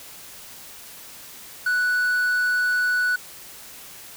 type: tone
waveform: triangle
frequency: 1480 Hz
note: F#6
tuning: in tune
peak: -17 dBFS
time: 1.66-3.16 s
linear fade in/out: 5 ms
effects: white hiss -42 dBFS RMS until 4.16 s